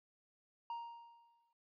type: tone with exponential decay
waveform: triangle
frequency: 935 Hz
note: A#5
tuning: 5 cents sharp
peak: -37 dBFS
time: 0.7-1.53 s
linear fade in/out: 2 ms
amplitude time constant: 180 ms
effects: resampled to 11025 Hz